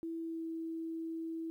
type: tone with pitch glide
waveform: sine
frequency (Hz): 329.6 to 326.6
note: E4 to E4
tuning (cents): 0 to -16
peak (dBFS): -37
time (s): 0.03-1.5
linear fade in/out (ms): 0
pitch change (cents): -16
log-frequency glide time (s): 0.17-0.43
effects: 12-bit

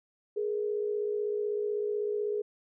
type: tone pair together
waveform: sine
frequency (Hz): 417.4 / 473.4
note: G#4 / A#4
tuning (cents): +9 / +27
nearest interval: major second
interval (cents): 218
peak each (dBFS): -29 / -36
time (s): 0.36-2.42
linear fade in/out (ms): 10
effects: none

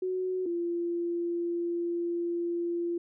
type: tone pair in turn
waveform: sine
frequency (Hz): 370 / 343.7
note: F#4 / F4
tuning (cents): 0 / -28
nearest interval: minor second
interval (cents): 128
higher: first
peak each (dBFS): -28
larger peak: neither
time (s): 0.02-0.46 / 0.46-2.98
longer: second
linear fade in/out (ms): 5
effects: none

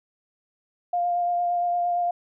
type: tone with vibrato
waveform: sine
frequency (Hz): 702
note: F5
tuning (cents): +9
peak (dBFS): -21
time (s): 0.93-2.11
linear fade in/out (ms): 5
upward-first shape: sine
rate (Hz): 8.7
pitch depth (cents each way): 14
effects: none

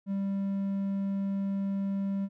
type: tone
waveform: triangle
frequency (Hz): 196.6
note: G3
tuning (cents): +5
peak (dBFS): -26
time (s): 0.06-2.29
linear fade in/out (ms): 50
effects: none

